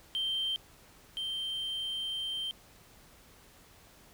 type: tone pair in turn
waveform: triangle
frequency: 3135 / 3135 Hz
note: G7 / G7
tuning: -1 / -1 cents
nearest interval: unison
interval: 0 cents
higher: neither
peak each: -27 / -31 dBFS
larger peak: first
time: 0.15-0.56 / 1.17-2.51 s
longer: second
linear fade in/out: 0 ms
effects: tanh soft clip ceiling -26 dBFS + pink hiss -58 dBFS RMS until 4.13 s